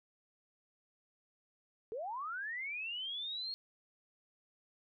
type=linear sweep; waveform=sine; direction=up; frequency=415.3 to 4316 Hz; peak=-38 dBFS; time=1.92-3.54 s; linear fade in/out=0 ms; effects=none